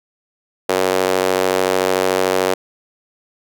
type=tone with high-pass filter; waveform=sawtooth; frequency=93.5 Hz; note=F#2; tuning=19 cents sharp; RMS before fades=-17 dBFS; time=0.69-2.54 s; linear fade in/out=5 ms; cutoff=460 Hz; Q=2.1; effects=none